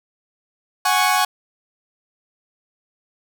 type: chord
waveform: sawtooth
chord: F# suspended second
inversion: none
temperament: equal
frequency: 740 / 830.6 / 1108.7 Hz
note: F#5 / G#5 / C#6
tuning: 0 / 0 / 0 cents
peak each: -16 dBFS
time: 0.85-1.25 s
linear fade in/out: 5 ms
effects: none